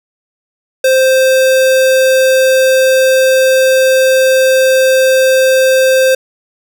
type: tone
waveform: square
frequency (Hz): 523.3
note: C5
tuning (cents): 0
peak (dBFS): -7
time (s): 0.84-6.15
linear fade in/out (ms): 5
effects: none